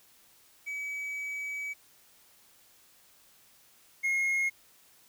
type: tone pair in turn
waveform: triangle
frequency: 2280 / 2153 Hz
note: C#7 / C7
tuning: +48 / +49 cents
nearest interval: minor second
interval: 99 cents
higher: first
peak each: -32 / -24 dBFS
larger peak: second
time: 0.66-1.74 / 4.03-4.5 s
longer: first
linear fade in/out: 20 ms
effects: white hiss -61 dBFS RMS until 5.08 s